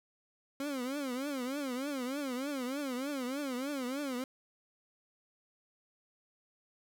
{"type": "tone with vibrato", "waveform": "30% pulse", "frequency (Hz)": 268, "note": "C4", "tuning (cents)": 42, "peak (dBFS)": -32, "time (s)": [0.6, 4.24], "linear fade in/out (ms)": 2, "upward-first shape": "triangle", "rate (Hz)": 3.3, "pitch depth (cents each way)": 190, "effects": []}